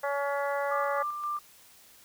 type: harmonic tone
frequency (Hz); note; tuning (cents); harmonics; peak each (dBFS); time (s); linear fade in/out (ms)
282.3; C#4; +32; 2 / 3 / 4 / 5 / 6 / 7; -30 / -34 / -36 / -38 / -40 / -41; 0.03-1.03; 10
type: tone with tremolo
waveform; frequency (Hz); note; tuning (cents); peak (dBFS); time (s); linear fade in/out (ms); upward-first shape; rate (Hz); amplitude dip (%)
sine; 1187; D6; +18; -29; 0.71-1.39; 5; square; 3.8; 40
effects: white hiss -56 dBFS RMS until 2.04 s